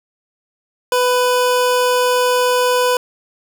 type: tone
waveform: 25% pulse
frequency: 497.6 Hz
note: B4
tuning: 13 cents sharp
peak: -9 dBFS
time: 0.92-2.97 s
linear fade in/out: 2 ms
effects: none